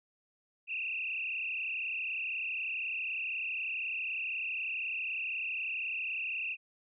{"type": "tone with frequency modulation", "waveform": "sine", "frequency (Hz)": 2621, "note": "E7", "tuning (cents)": -11, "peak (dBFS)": -33, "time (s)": [0.67, 6.57], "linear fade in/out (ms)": 50, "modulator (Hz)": 32, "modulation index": 4.3, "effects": []}